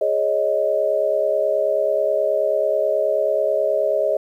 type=chord; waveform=sine; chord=Ab suspended fourth; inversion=none; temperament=just; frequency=415.3 / 553.7 / 623 Hz; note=Ab4 / Db5 / Eb5; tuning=0 / -2 / +2 cents; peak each=-24 / -21 / -19 dBFS; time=0.01-4.17 s; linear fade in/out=5 ms; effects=9-bit